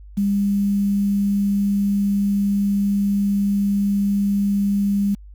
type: tone with quantisation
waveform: sine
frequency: 200.8 Hz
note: G3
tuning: 42 cents sharp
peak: -16 dBFS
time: 0.17-5.15 s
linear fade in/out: 10 ms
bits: 7
effects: added 50 Hz sine -38 dBFS peak until 5.34 s